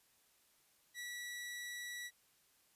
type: tone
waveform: sawtooth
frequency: 1945 Hz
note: B6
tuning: 27 cents flat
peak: -40 dBFS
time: 0.94-2.11 s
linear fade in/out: 50 ms
effects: white hiss -72 dBFS RMS until 2.75 s + resampled to 32000 Hz